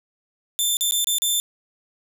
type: tone with dropouts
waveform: 15% pulse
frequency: 3551 Hz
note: A7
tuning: 15 cents sharp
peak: -12 dBFS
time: 0.59-1.4 s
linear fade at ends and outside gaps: 0 ms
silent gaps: 0.769-0.809 / 0.91-0.921 / 1.044-1.071 / 1.184-1.22 s
effects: none